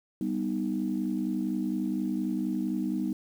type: chord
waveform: sine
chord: G augmented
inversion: none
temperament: equal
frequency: 196 / 246.9 / 311.1 Hz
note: G3 / B3 / D#4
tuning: 0 / 0 / 0 cents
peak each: -31 dBFS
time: 0.21-3.13 s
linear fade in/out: 2 ms
effects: tanh soft clip ceiling -18 dBFS + 9-bit